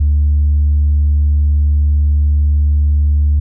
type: tone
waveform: sine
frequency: 73.5 Hz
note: D2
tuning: 2 cents sharp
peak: -7 dBFS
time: 0-3.4 s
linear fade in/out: 10 ms
effects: tanh soft clip ceiling -6 dBFS